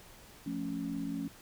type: chord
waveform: sine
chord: F augmented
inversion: none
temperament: equal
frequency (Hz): 174.61 / 220 / 277.2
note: F3 / A3 / C#4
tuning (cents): 0 / 0 / 0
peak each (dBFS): -40 / -40 / -36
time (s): 0.46-1.28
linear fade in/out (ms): 5
effects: pink hiss -55 dBFS RMS until 1.41 s